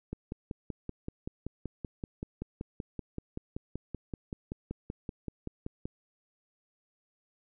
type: click train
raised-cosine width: 3 ms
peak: -23 dBFS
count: 31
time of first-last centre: 0.13-5.855 s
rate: 5.24 Hz
effects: none